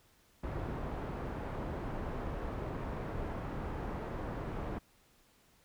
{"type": "low-pass noise", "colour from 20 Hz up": "pink", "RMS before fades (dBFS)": -39, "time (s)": [0.43, 4.79], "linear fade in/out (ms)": 10, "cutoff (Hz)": 1100, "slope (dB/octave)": 12, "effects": ["pink hiss -67 dBFS RMS until 5.64 s"]}